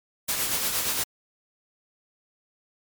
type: noise with tremolo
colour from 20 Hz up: white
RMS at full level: -25 dBFS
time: 0.28-1.04 s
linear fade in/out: 10 ms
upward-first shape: sine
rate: 8.6 Hz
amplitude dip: 40%
effects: MP3 96 kbps